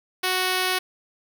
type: tone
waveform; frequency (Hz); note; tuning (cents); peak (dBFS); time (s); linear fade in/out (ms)
5% pulse; 370; F#4; 0; -10; 0.23-0.79; 10
effects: none